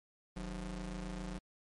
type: ring-modulated tone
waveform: 35% pulse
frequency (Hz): 115.2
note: A#2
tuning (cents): -20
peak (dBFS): -35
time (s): 0.36-1.39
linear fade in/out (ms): 10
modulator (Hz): 71.3
effects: MP3 48 kbps